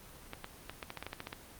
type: clicks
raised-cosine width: 0.3 ms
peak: -23 dBFS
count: 12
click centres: 0.334 / 0.444 / 0.696 / 0.828 / 0.904 / 0.973 / 1.026 / 1.066 / 1.131 / 1.204 / 1.271 / 1.329 s
effects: pink hiss -53 dBFS RMS until 1.59 s + Opus 24 kbps